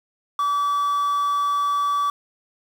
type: tone with quantisation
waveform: triangle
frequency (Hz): 1150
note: D6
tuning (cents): -37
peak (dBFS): -17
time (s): 0.39-2.1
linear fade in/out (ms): 2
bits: 7
effects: none